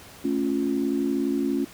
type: chord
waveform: sine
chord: A augmented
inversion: none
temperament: equal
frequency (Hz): 220 / 277.2 / 349.2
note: A3 / C#4 / E#4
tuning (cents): 0 / 0 / 0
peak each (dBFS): -29 / -24 / -28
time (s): 0.24-1.65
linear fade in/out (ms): 10
effects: pink hiss -46 dBFS RMS until 1.73 s + high-pass 60 Hz 12 dB/octave

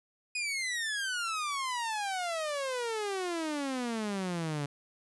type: exponential sweep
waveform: sawtooth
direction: down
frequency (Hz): 2500 to 140.7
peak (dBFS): -28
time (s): 0.35-4.66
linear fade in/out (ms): 5
effects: resampled to 24000 Hz

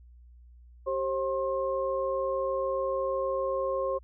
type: tone cluster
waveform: sine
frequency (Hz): 388.5 / 535 / 1067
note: G4 / C5 / C6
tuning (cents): -16 / +38 / +34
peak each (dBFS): -35 / -28 / -34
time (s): 0.86-3.99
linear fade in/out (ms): 20
effects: added 60 Hz sine -50 dBFS peak until 4.03 s

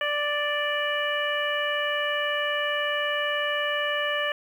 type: harmonic tone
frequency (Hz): 587.3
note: D5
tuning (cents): 0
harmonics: 1 / 2 / 3 / 4 / 5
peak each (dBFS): -29 / -32 / -28 / -35 / -31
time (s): 0.01-4.32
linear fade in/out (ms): 2
effects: 9-bit

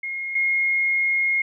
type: tone pair in turn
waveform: sine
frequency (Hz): 2148 / 2148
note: C7 / C7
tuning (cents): +45 / +45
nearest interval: unison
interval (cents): 0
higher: neither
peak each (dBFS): -26 / -18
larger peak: second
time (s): 0.03-0.35 / 0.35-1.42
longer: second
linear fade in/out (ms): 5
effects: none

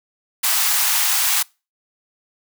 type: high-pass noise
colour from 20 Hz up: white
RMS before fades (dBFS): -18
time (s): 0.43-1.43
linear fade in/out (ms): 10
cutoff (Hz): 740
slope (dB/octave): 48
effects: noise-tail reverb RT60 0.3 s tail -26 dB re dry

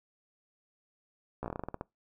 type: slowing click train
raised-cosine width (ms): 1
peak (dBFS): -22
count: 12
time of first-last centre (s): 1.43-1.811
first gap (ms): 14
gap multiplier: 1.17
effects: noise-tail reverb RT60 0.2 s tail -24 dB re dry

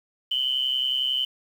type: tone pair together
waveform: sine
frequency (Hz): 2960 / 3091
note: F#7 / G7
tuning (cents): 0 / -25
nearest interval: minor second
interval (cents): 75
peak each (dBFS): -25 / -25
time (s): 0.31-1.25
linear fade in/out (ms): 5
effects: 8-bit

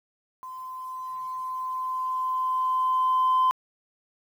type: tone with level ramp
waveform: sine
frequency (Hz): 1029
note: C6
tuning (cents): -29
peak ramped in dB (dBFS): -36 to -16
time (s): 0.43-3.51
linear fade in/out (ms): 0
effects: tanh soft clip ceiling -16 dBFS + 9-bit

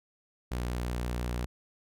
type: tone with vibrato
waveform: sawtooth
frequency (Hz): 60.5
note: B1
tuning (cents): -35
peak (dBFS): -27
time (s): 0.51-1.46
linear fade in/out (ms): 10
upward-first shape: sine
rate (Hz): 5.8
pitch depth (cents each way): 12
effects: none

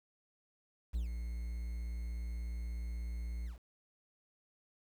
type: tone with ADSR envelope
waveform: triangle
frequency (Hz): 58.27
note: A#1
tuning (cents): 0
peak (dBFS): -29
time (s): 0.93-3.59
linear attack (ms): 24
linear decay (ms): 120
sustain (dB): -6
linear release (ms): 130
effects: 10-bit

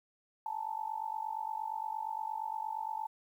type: tone with amplitude modulation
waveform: sine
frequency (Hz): 879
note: A5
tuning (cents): -2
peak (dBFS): -31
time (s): 0.46-3.07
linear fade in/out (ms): 2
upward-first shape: sine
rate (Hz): 48.6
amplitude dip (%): 90
effects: 11-bit

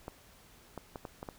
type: clicks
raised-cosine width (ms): 1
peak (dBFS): -26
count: 6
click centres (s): 0.081 / 0.777 / 0.958 / 1.052 / 1.229 / 1.288
effects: pink hiss -59 dBFS RMS until 1.38 s

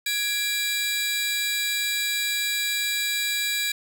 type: tone cluster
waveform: sawtooth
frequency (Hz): 1668 / 2369 / 3906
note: G#6 / D7 / B7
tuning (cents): +7 / +14 / -20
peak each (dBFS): -28 / -24 / -24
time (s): 0.06-3.72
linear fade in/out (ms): 5
effects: none

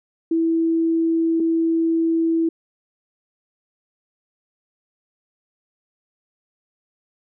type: tone pair in turn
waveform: sine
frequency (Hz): 328.5 / 328.5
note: E4 / E4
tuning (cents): -6 / -6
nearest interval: unison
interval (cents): 0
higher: neither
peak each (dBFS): -16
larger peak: neither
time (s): 0.31-1.4 / 1.4-2.49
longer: neither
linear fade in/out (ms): 5
effects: none

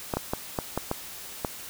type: clicks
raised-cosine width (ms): 1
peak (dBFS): -12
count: 7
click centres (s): 0.138 / 0.17 / 0.335 / 0.588 / 0.776 / 0.914 / 1.448
effects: white hiss -41 dBFS RMS until 1.69 s

